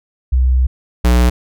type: tone pair in turn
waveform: sine / square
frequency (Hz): 63.6 / 60.75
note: C2 / B1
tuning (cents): -48 / -28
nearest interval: minor second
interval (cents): 80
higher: first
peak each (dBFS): -9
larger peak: neither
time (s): 0.32-0.67 / 1.04-1.3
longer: first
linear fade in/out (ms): 10
effects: none